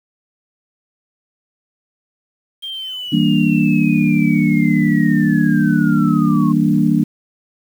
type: linear sweep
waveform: sine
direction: down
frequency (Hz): 3200 to 1070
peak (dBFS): -24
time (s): 2.62-6.53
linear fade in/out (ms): 20
type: chord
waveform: sine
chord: E half-diminished seventh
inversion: none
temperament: equal with one note detuned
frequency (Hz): 161.52 / 196 / 233.1 / 293.7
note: E3 / G3 / Bb3 / D4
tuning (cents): -35 / 0 / 0 / 0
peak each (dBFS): -17 / -17 / -16 / -17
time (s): 3.12-7.04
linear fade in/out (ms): 10
effects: 7-bit